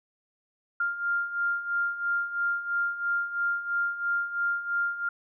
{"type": "beating tone pair", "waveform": "sine", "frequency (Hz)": [1396.9, 1399.9], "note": ["F6", "F6"], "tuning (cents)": [0, 4], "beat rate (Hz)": 3, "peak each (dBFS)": [-32, -27], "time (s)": [0.8, 5.09], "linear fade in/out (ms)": 5, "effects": []}